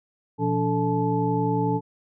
sine tone cluster, 121.8 / 173 / 286.1 / 439.2 / 867 Hz, B2 / F3 / D4 / A4 / A5, -24 / -16 / -45 / -3 / -26 cents, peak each -27 dBFS, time 0.38-1.81 s, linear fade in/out 50 ms, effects none

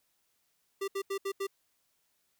square tone bursts at uneven times, 392.6 Hz, G4, 3 cents sharp, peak -32 dBFS, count 5, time 0.81-0.88 / 0.95-1.02 / 1.1-1.18 / 1.25-1.32 / 1.4-1.47 s, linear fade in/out 10 ms, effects white hiss -75 dBFS RMS until 2.39 s

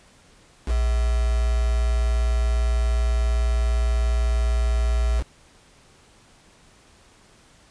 sine tone with quantisation, 58.7 Hz, A#1, 13 cents sharp, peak -18 dBFS, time 0.66-5.24 s, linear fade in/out 50 ms, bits 5, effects pink hiss -54 dBFS RMS until 7.7 s + resampled to 22050 Hz

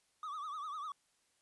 triangle tone with vibrato, 1200 Hz, D6, 37 cents sharp, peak -38 dBFS, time 0.23-0.92 s, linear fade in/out 2 ms, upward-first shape triangle, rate 10 Hz, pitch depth 140 cents each way, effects white hiss -75 dBFS RMS until 1.41 s + resampled to 24000 Hz

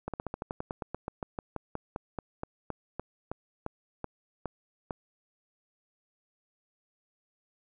slowing click train, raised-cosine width 1 ms, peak -20 dBFS, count 26, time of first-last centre 0.08-4.908 s, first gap 57 ms, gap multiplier 1.09, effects none

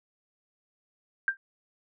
sine tone with exponential decay, 1583 Hz, G6, 17 cents sharp, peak -18 dBFS, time 1.28-1.37 s, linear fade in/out 1 ms, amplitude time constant 19 ms, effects none

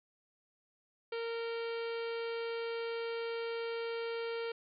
harmonic tone with a mistuned harmonic, 461.8 Hz, A#4, 16 cents flat, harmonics 1 / 2 / 3 / 4 / 5 / 6 / 7 / 8 / 9 / 10, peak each -36 / -49 / -47 / -53 / -49 / -53 / -52 / -59 / -57 / -57 dBFS, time 1.12-4.52 s, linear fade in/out 5 ms, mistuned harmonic 7, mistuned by -33 cents, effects none

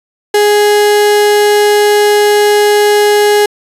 35% pulse tone, 415.3 Hz, G#4, in tune, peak -4 dBFS, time 0.34-3.46 s, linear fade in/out 5 ms, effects resampled to 32000 Hz

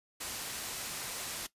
white low-pass noise, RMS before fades -40 dBFS, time 0.2-1.47 s, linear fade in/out 10 ms, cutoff 11000 Hz, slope 12 dB/octave, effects noise-tail reverb RT60 0.1 s tail -17 dB re dry + resampled to 32000 Hz

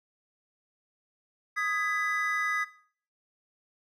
triangle chord, G# minor, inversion second, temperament just, 1245.9 / 1661.2 / 1993.5 Hz, D#6 / G#6 / B6, +2 / 0 / +16 cents, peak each -30 / -31 / -29 dBFS, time 1.56-2.65 s, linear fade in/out 20 ms, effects noise-tail reverb RT60 0.5 s tail -17 dB re dry

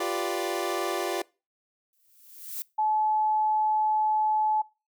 25% pulse chord, G dominant seventh, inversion third, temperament equal, 349.2 / 392 / 493.9 / 587.3 Hz, F4 / G4 / B4 / D5, 0 / 0 / 0 / 0 cents, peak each -27 / -29 / -33 / -30 dBFS, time 0-1.22 s, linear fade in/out 5 ms
violet noise with exponential growth, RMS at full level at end -32 dBFS, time 1.93-2.62 s, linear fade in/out 1 ms, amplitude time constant 150 ms
sine tone, 860 Hz, A5, 40 cents flat, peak -22 dBFS, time 2.78-4.62 s, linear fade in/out 10 ms
effects noise-tail reverb RT60 0.3 s tail -23 dB re dry

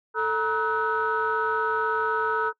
sine tone cluster, 442 / 949 / 1285 / 1493 Hz, A4 / A#5 / E6 / F#6, +8 / +31 / -45 / +15 cents, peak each -27 dBFS, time 0.14-2.53 s, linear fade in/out 50 ms, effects noise-tail reverb RT60 0.1 s tail -24 dB re dry + tanh soft clip ceiling -14 dBFS

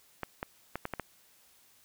clicks, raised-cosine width 0.5 ms, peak -19 dBFS, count 6, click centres 0.233 / 0.429 / 0.756 / 0.854 / 0.937 / 0.997 s, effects white hiss -63 dBFS RMS until 1.84 s

